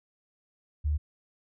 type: tone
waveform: sine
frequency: 74.5 Hz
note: D2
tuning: 25 cents sharp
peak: -24 dBFS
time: 0.84-0.98 s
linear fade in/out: 20 ms
effects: none